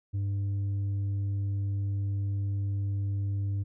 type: tone with tanh clipping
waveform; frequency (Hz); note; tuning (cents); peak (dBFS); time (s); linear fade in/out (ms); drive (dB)
triangle; 99.5; G2; +26; -28; 0.13-3.64; 20; 8
effects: none